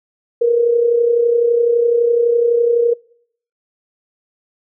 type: tone with amplitude modulation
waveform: sine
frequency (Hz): 471.8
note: A#4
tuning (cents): +21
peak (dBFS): -8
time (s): 0.41-2.94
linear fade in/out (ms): 10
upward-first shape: sine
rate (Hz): 31.9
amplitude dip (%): 55
effects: noise-tail reverb RT60 0.6 s tail -24 dB re dry